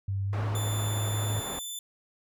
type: tone with pitch glide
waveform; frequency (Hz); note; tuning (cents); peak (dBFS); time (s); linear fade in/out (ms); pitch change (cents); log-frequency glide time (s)
sine; 98 to 105.03; G2 to G#2; 0 to +20; -27; 0.08-1.4; 5; +120; 0.26-0.41
type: low-pass noise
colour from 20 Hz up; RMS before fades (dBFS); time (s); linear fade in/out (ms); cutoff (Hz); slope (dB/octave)
white; -38; 0.33-1.59; 0; 1000; 12
type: tone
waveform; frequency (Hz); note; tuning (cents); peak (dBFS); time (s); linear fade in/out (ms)
15% pulse; 3520; A7; 0; -28; 0.55-1.79; 2
effects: none